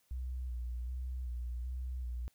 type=tone with vibrato; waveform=sine; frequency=61.74 Hz; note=B1; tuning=in tune; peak=-36 dBFS; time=0.11-2.28 s; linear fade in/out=0 ms; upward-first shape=square; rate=1.3 Hz; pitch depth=40 cents each way; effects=white hiss -73 dBFS RMS until 2.34 s